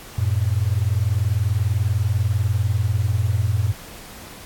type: tone pair together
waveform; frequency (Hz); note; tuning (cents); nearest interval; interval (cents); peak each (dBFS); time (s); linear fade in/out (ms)
sine; 92.5 / 112.68; F#2 / A2; 0 / +42; minor third; 342; -20; 0.18-3.73; 5
effects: pink hiss -40 dBFS RMS until 4.45 s + AAC 64 kbps